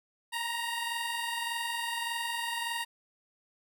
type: tone pair together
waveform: 15% pulse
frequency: 930 / 951.7 Hz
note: A#5 / A#5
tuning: -4 / +36 cents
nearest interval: unison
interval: 40 cents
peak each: -27 / -31 dBFS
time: 0.32-2.85 s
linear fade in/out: 20 ms
effects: none